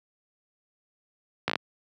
slowing click train, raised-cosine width 0.3 ms, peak -9 dBFS, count 5, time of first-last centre 1.48-1.556 s, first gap 16 ms, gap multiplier 1.12, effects high-pass 150 Hz 12 dB/octave

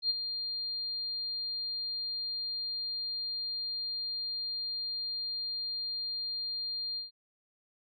sine tone with ADSR envelope, 4200 Hz, C8, 6 cents sharp, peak -24 dBFS, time 0.02-7.11 s, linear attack 78 ms, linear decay 24 ms, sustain -9 dB, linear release 140 ms, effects none

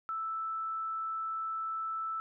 sine tone, 1318.5 Hz, E6, in tune, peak -33 dBFS, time 0.09-2.2 s, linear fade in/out 0 ms, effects none

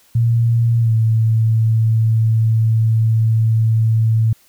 sine tone with pitch glide, 116.4 to 111.85 Hz, A#2 to A2, -2 to +29 cents, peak -11 dBFS, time 0.15-4.33 s, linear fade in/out 5 ms, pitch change -69 cents, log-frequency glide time 0.8-0.92 s, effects white hiss -53 dBFS RMS until 4.48 s

